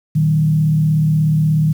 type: tone with frequency modulation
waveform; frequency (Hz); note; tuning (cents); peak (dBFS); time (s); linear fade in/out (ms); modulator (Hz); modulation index
sine; 155; D#3; -6; -11; 0.15-1.73; 10; 36.6; 0.48
effects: 7-bit